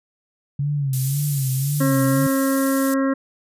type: tone with vibrato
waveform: sine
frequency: 138.59 Hz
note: C#3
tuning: in tune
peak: -19 dBFS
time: 0.59-2.27 s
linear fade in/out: 5 ms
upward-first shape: sine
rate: 1.9 Hz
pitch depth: 100 cents each way
type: high-pass noise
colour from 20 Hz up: pink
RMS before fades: -29 dBFS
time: 0.93-2.94 s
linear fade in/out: 2 ms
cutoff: 9200 Hz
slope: 12 dB/octave
type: harmonic tone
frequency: 270.1 Hz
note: C#4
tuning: 45 cents flat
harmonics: 1 / 2 / 4 / 5 / 6 / 7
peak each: -18 / -24 / -30 / -32 / -34 / -35 dBFS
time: 1.8-3.14 s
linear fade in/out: 10 ms
effects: resampled to 32000 Hz